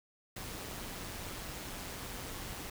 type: noise with amplitude modulation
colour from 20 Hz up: pink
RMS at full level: -41 dBFS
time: 0.36-2.7 s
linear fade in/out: 5 ms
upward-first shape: sine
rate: 188 Hz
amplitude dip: 45%
effects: none